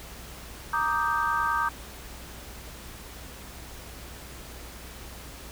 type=chord; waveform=sine; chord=Eb major seventh; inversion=second; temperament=equal; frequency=932.3 / 1174.7 / 1244.5 / 1568 Hz; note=Bb5 / D6 / Eb6 / G6; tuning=0 / 0 / 0 / 0 cents; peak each=-29 dBFS; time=0.73-1.69 s; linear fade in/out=5 ms; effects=added 60 Hz sine -45 dBFS peak until 5.51 s + pink hiss -44 dBFS RMS until 5.51 s